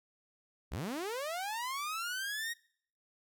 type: linear sweep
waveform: sawtooth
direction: up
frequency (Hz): 45.09 to 1894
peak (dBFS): -32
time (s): 0.71-2.54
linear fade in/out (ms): 20
effects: noise-tail reverb RT60 0.6 s tail -24 dB re dry